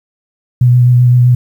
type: tone with vibrato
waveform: sine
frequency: 123.47 Hz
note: B2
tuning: in tune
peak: -4 dBFS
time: 0.61-1.35 s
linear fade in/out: 5 ms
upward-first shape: sine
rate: 7.8 Hz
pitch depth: 18 cents each way
effects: 7-bit